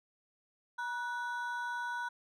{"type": "ring-modulated tone", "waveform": "triangle", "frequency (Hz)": 1219, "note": "D#6", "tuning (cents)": -36, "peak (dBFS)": -30, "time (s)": [0.78, 2.09], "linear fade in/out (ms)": 10, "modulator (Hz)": 262, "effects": []}